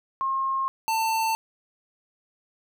sine / square tone pair in turn, 1072 / 892.9 Hz, C6 / A5, +42 / +25 cents, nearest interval minor third, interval 317 cents, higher first, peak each -23 dBFS, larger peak neither, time 0.21-0.68 / 0.88-1.35 s, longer neither, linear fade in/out 0 ms, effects none

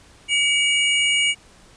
square tone pair together, 2274 / 2874 Hz, C#7 / F7, +44 / +49 cents, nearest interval major third, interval 405 cents, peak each -20 dBFS, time 0.28-1.35 s, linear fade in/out 50 ms, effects pink hiss -50 dBFS RMS until 1.76 s + resampled to 22050 Hz

